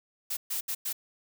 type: noise bursts at uneven times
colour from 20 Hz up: blue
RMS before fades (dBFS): -32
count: 4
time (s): 0.3-0.37 / 0.5-0.61 / 0.68-0.75 / 0.85-0.93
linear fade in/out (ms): 10
effects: none